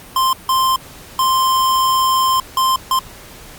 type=tone bursts at uneven times; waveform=square; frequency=1046.5 Hz; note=C6; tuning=in tune; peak=-13 dBFS; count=5; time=0.16-0.33 / 0.49-0.76 / 1.19-2.4 / 2.57-2.76 / 2.91-2.99 s; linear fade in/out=2 ms; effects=pink hiss -38 dBFS RMS until 3.58 s + Opus 48 kbps